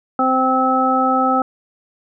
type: harmonic tone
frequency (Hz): 260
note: C4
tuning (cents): -11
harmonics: 1 / 2 / 3 / 5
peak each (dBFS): -19 / -22 / -18 / -17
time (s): 0.19-1.42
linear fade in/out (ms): 2
effects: none